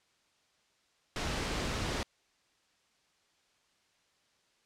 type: noise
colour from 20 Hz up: pink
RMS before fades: -34 dBFS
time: 1.16-2.03 s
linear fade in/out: 0 ms
effects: white hiss -71 dBFS RMS until 4.65 s + low-pass 6000 Hz 12 dB/octave